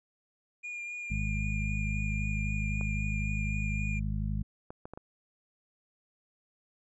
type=tone with vibrato; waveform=triangle; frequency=2420 Hz; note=D#7; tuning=49 cents flat; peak=-35 dBFS; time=0.63-4 s; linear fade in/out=20 ms; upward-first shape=triangle; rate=3.8 Hz; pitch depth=22 cents each way
type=harmonic tone; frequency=51.91 Hz; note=G#1; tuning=in tune; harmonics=1 / 2 / 3 / 4; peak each=-32 / -35 / -37 / -38 dBFS; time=1.1-4.43 s; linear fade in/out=10 ms
type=clicks; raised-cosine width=1 ms; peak=-28 dBFS; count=5; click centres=2.811 / 4.705 / 4.855 / 4.936 / 4.975 s
effects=resampled to 22050 Hz